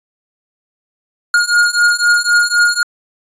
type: beating tone pair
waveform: square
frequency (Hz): 1426 / 1429.9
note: F6 / F6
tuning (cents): +36 / +40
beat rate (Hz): 3.9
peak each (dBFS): -14 / -13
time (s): 1.34-2.83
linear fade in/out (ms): 2
effects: resampled to 22050 Hz